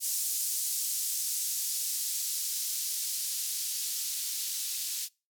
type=noise with band-pass filter sweep; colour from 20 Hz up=violet; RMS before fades=-33 dBFS; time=0-5.09 s; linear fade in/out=50 ms; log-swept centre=6600 to 4300 Hz; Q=1; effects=noise-tail reverb RT60 0.3 s tail -25 dB re dry